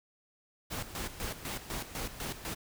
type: noise with tremolo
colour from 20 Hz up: pink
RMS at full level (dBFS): -37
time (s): 0.7-2.55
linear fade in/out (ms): 20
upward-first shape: square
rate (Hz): 4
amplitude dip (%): 70
effects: none